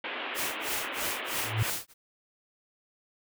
white band-pass noise, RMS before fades -36 dBFS, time 0.04-1.7 s, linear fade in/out 2 ms, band 250 to 3200 Hz, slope 48 dB/octave
white noise with tremolo, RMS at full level -32 dBFS, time 0.34-1.94 s, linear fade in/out 50 ms, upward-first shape sine, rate 3.1 Hz, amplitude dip 100%
sine tone with exponential growth, 110 Hz, A2, in tune, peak -20 dBFS, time 1.34-1.63 s, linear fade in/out 5 ms, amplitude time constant 61 ms
effects none

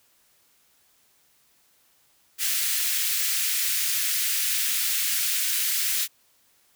white high-pass noise, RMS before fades -25 dBFS, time 2.38-6.08 s, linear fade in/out 50 ms, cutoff 1700 Hz, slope 24 dB/octave, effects white hiss -63 dBFS RMS until 6.75 s

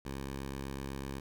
10% pulse tone, 68 Hz, C#2, 33 cents flat, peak -30 dBFS, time 0.05-1.2 s, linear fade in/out 5 ms, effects none

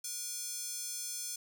square tone with high-pass filter, 480 Hz, B4, 49 cents flat, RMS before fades -40 dBFS, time 0.04-1.36 s, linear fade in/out 5 ms, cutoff 6500 Hz, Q 1.8, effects none

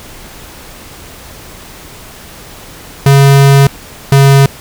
square tone pair in turn, 138.59 / 137.89 Hz, C#3 / C#3, 0 / -9 cents, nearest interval unison, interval 9 cents, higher first, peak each -3 dBFS, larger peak neither, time 3.06-3.67 / 4.12-4.46 s, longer first, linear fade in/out 2 ms, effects pink hiss -32 dBFS RMS until 4.6 s

